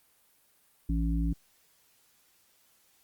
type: harmonic tone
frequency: 56.2 Hz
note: A1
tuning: 37 cents sharp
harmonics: 1 / 3 / 5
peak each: -27 / -32 / -34 dBFS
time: 0.89-1.33 s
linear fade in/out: 5 ms
effects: white hiss -66 dBFS RMS until 3.03 s + Opus 32 kbps